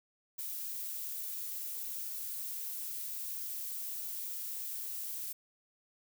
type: noise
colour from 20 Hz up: violet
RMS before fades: -40 dBFS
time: 0.38-5.33 s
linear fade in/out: 10 ms
effects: none